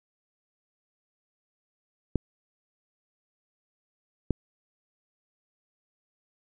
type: clicks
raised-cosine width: 3 ms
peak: -11 dBFS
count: 2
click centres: 2.157 / 4.307 s
effects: none